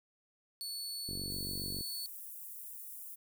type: tone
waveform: sawtooth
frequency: 4435 Hz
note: C#8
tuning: in tune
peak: -36 dBFS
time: 0.61-2.06 s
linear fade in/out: 0 ms
type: click train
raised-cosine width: 3 ms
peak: -31 dBFS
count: 35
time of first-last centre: 1.09-1.809 s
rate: 47.3 Hz
type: high-pass noise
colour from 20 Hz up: white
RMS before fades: -47 dBFS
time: 1.29-3.16 s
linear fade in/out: 20 ms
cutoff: 10000 Hz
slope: 24 dB/octave
effects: none